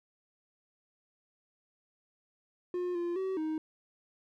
triangle tone with pitch steps, 357.5 / 346.3 / 380 / 313.4 Hz, F4 / F4 / F#4 / D#4, +41 / -15 / +46 / +13 cents, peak -29 dBFS, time 2.74-3.58 s, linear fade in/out 2 ms, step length 210 ms, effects none

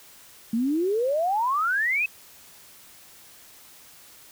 sine exponential sweep, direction up, 218.2 to 2614 Hz, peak -21 dBFS, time 0.53-2.06 s, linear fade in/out 5 ms, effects white hiss -50 dBFS RMS until 4.31 s

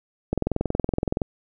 click train, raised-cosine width 2 ms, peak -9 dBFS, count 20, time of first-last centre 0.33-1.218 s, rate 21.4 Hz, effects none

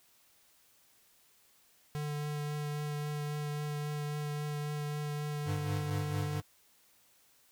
square tone with vibrato, 148.2 Hz, D3, 16 cents sharp, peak -35 dBFS, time 1.95-6.4 s, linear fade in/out 0 ms, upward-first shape triangle, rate 3.7 Hz, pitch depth 13 cents each way
square tone with tremolo, 100.3 Hz, G2, 40 cents sharp, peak -33 dBFS, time 5.45-6.42 s, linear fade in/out 50 ms, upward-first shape sine, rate 4.4 Hz, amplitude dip 65%
effects white hiss -66 dBFS RMS until 7.51 s

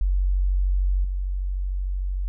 sine tone with level steps, 46.61 Hz, F#1, 13 cents sharp, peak -18 / -23 dBFS, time 0.01-2.28 s, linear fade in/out 0 ms, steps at 1.04 s, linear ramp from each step 5 ms, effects none

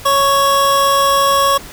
square tone pair together, 554.4 / 1110.9 Hz, C#5 / C#6, 0 / +3 cents, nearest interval octave, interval 1203 cents, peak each -17 / -12 dBFS, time 0.05-1.58 s, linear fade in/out 10 ms, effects pink hiss -34 dBFS RMS until 1.72 s

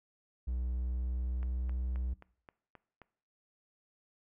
triangle tone with pitch glide, 61.74 to 62.6 Hz, B1 to B1, 0 to +24 cents, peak -30 dBFS, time 0.47-2.14 s, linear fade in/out 10 ms, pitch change +24 cents, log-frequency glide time 0.59-1.82 s
click train, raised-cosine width 0.5 ms, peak -36 dBFS, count 7, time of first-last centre 1.43-3.017 s, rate 3.78 Hz
effects noise-tail reverb RT60 0.6 s tail -21 dB re dry

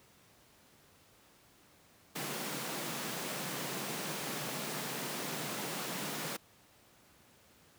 pink high-pass noise, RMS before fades -39 dBFS, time 2.15-6.37 s, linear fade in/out 10 ms, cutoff 130 Hz, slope 96 dB/octave, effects pink hiss -63 dBFS RMS until 7.78 s + high-pass 80 Hz 12 dB/octave

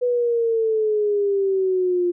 sine exponential sweep, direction down, 495.5 to 349.2 Hz, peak -17 dBFS, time 0.01-2.12 s, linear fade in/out 20 ms, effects none

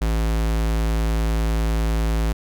square tone, 55 Hz, A1, in tune, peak -19 dBFS, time 0.01-2.33 s, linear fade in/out 10 ms, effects none

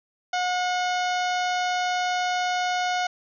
harmonic tone with a mistuned harmonic, 724 Hz, F#5, 38 cents flat, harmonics 1 / 2 / 3 / 4 / 5 / 6 / 7 / 8 / 9, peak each -24 / -30 / -34 / -36 / -38 / -40 / -41 / -42 / -43 dBFS, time 0.33-3.07 s, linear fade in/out 5 ms, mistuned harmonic 4, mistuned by +44 cents, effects none

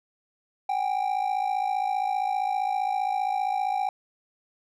triangle ring-modulated tone, 784 Hz, G5, in tune, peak -19 dBFS, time 0.69-3.89 s, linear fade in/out 2 ms, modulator 27.6 Hz, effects none

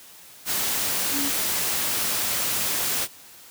sine tone in noise, 280.1 Hz, C#4, 18 cents sharp, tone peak -28 dBFS, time 1.11-1.32 s, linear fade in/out 50 ms, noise white, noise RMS -25 dBFS, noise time 0.45-3.08 s, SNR -6 dB, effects white hiss -47 dBFS RMS until 3.5 s + high-pass 60 Hz 12 dB/octave

